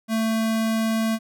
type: tone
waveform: square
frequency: 222.9 Hz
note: A3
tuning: 23 cents sharp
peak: -21 dBFS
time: 0.08-1.19 s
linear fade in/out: 50 ms
effects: none